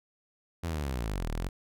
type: linear two-way sweep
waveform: sawtooth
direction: down then up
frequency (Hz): 87.2 to 36.71 to 48.44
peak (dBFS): -27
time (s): 0.63-1.49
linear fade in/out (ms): 10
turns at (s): 1.3
effects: none